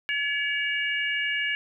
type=harmonic tone; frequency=568 Hz; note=C#5; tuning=42 cents sharp; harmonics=3 / 4 / 5; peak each=-28 / -29 / -30 dBFS; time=0.09-1.55 s; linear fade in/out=0 ms; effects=none